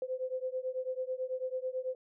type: beating tone pair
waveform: sine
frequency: 510 / 519.1 Hz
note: C5 / C5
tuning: -44 / -14 cents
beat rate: 9.1 Hz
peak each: -36 / -37 dBFS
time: 0.02-1.95 s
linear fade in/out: 2 ms
effects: none